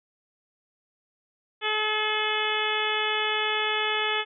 harmonic tone, 428.6 Hz, A4, 45 cents flat, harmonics 1 / 2 / 3 / 4 / 5 / 6 / 7 / 8, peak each -32 / -32 / -32 / -32 / -32 / -32 / -32 / -32 dBFS, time 1.61-4.25 s, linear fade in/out 50 ms, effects none

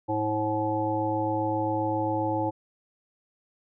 harmonic tone, 107.5 Hz, A2, 40 cents flat, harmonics 1 / 3 / 5 / 7 / 8, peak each -33 / -29 / -31 / -35 / -29 dBFS, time 0.08-2.51 s, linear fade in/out 20 ms, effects none

